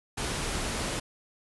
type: low-pass noise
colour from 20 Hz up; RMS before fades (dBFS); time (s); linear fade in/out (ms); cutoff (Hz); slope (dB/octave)
pink; -32; 0.17-1; 10; 11000; 96
effects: none